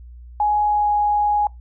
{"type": "tone with pitch glide", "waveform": "sine", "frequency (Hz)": [836, 830.7], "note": ["G#5", "G#5"], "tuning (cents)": [11, 0], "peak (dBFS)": -15, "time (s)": [0.4, 1.47], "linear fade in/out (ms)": 2, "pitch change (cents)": -11, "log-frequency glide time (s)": [0.68, 0.89], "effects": ["noise-tail reverb RT60 0.2 s tail -24 dB re dry", "added 60 Hz sine -37 dBFS peak until 1.6 s"]}